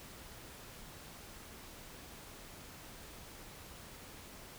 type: silence
effects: pink hiss -52 dBFS RMS until 4.58 s